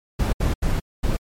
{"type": "noise bursts at uneven times", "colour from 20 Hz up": "brown", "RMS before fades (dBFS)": -20, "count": 4, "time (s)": [[0.19, 0.33], [0.4, 0.54], [0.62, 0.8], [1.03, 1.17]], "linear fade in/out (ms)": 10, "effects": ["MP3 64 kbps"]}